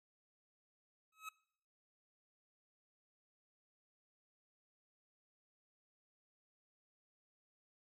25% pulse tone with exponential growth, 1282 Hz, E6, 49 cents flat, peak -38 dBFS, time 1.12-1.29 s, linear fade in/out 5 ms, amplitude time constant 36 ms, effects noise-tail reverb RT60 0.7 s tail -23 dB re dry + MP3 64 kbps

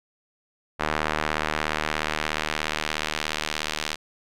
sawtooth tone with band-pass filter sweep, 76.9 Hz, D#2, 20 cents flat, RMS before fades -28 dBFS, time 0.79-3.96 s, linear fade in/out 20 ms, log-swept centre 1400 to 3700 Hz, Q 0.87, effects none

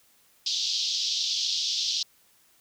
white band-pass noise, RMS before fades -28 dBFS, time 0.46-2.03 s, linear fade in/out 5 ms, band 3200 to 5600 Hz, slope 48 dB/octave, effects white hiss -62 dBFS RMS until 2.6 s

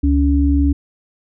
sine tone pair together, 70.7 / 282.8 Hz, C#2 / C#4, +35 / +35 cents, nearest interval 2 octaves, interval 2400 cents, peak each -13 / -15 dBFS, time 0.03-0.73 s, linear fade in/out 10 ms, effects none

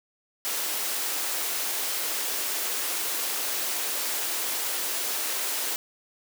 white high-pass noise, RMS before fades -29 dBFS, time 0.45-5.76 s, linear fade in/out 0 ms, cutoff 290 Hz, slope 24 dB/octave, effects none

